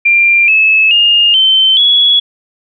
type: tone with pitch steps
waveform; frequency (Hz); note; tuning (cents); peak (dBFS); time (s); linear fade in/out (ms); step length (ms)
sine; 2382 / 2598 / 2833 / 3089 / 3369; D7 / E7 / F7 / G7 / G#7; +24 / -26 / +24 / -26 / +24; -5; 0.05-2.2; 10; 430
effects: none